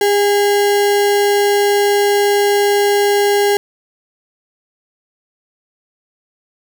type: tone with sample-and-hold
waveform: sine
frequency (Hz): 406.1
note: G#4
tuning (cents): -39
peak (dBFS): -10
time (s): 0.01-3.57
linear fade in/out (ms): 2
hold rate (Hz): 1225
effects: none